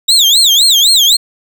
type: tone with vibrato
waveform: 35% pulse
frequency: 3668 Hz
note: A#7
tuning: 29 cents flat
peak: -4 dBFS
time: 0.08-1.17 s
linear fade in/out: 10 ms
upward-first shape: sine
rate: 3.9 Hz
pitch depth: 260 cents each way
effects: none